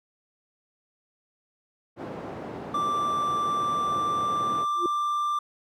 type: band-pass noise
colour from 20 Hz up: white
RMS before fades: -37 dBFS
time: 1.96-4.66 s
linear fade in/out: 50 ms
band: 120 to 590 Hz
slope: 12 dB/octave
type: tone with pitch glide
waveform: triangle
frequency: 1174.7 to 1184.2 Hz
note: D6 to D6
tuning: 0 to +14 cents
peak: -22 dBFS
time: 2.74-5.39 s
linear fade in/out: 5 ms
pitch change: +14 cents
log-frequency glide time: 3.55-5.27 s
type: tone with exponential growth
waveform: sine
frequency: 349.2 Hz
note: F4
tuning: in tune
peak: -21 dBFS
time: 4.74-4.86 s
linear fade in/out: 2 ms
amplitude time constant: 25 ms
effects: none